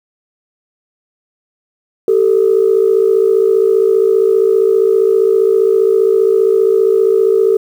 sine tone pair together, 388.7 / 443.8 Hz, G4 / A4, -15 / +15 cents, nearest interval major second, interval 230 cents, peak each -10 dBFS, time 2.08-7.57 s, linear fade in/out 2 ms, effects tanh soft clip ceiling -1 dBFS + 7-bit

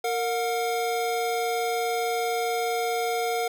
square tone pair together, 461.7 / 722 Hz, A#4 / F#5, -17 / -43 cents, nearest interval minor sixth, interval 774 cents, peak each -28 dBFS, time 0.04-3.48 s, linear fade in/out 5 ms, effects none

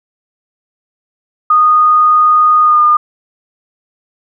sine tone with pitch glide, 1234 to 1212.8 Hz, D#6 to D#6, -15 to -45 cents, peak -5 dBFS, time 1.5-2.97 s, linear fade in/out 5 ms, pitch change -30 cents, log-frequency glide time 2.62-2.81 s, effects none

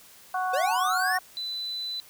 harmonic tone, 370 Hz, F#4, in tune, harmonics 2 / 3 / 4, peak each -27 / -31 / -33 dBFS, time 0.34-1.19 s, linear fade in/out 5 ms
square linear sweep, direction up, 493.9 to 1864.7 Hz, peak -26 dBFS, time 0.53-1.18 s, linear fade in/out 10 ms
sine tone, 4000 Hz, B7, 21 cents sharp, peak -30 dBFS, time 1.37-2 s, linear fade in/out 0 ms
effects white hiss -52 dBFS RMS until 2.09 s

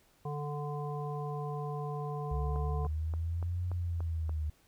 harmonic tone, 146.83 Hz, D3, in tune, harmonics 1 / 3 / 5 / 7, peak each -36 / -41 / -43 / -44 dBFS, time 0.25-2.87 s, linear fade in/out 5 ms
sine linear two-way sweep, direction up then down, 66.7 to 89.9 to 75.4 Hz, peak -31 dBFS, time 2.31-4.5 s, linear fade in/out 5 ms, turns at 3.66 s
click train, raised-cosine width 1 ms, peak -31 dBFS, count 7, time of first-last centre 2.56-4.294 s, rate 3.46 Hz
effects pink hiss -67 dBFS RMS until 4.67 s

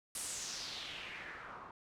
white noise with low-pass filter sweep, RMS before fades -45 dBFS, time 0.15-1.71 s, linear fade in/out 2 ms, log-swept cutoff 10000 to 980 Hz, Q 3, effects none

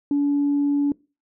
sine tone, 286 Hz, D4, 46 cents flat, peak -16 dBFS, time 0.11-0.92 s, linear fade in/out 2 ms, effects noise-tail reverb RT60 0.3 s tail -23 dB re dry + tanh soft clip ceiling -14 dBFS

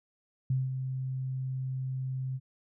sine tone with ADSR envelope, 130.8 Hz, C3, in tune, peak -24 dBFS, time 0.5-2.4 s, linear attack 4 ms, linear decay 190 ms, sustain -7 dB, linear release 45 ms, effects none

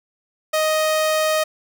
sawtooth tone, 624 Hz, D#5, 5 cents sharp, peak -13 dBFS, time 0.53-1.44 s, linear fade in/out 10 ms, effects none

